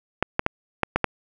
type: clicks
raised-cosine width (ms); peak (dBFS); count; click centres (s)
0.5; -4; 6; 0.226 / 0.394 / 0.464 / 0.833 / 0.96 / 1.043
effects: none